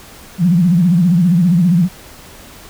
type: tone with vibrato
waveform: sine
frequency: 174.8 Hz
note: F3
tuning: 2 cents sharp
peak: -8 dBFS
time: 0.38-1.89 s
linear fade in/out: 50 ms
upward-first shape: sine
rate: 15 Hz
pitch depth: 140 cents each way
effects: pink hiss -38 dBFS RMS until 2.69 s